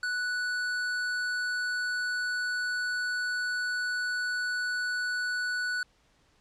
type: tone with hard clipping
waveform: sine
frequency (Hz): 1480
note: F#6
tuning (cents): 0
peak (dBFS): -30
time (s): 0.03-5.83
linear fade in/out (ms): 2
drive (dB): 16
effects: pink hiss -66 dBFS RMS until 6.4 s + low-pass 7000 Hz 12 dB/octave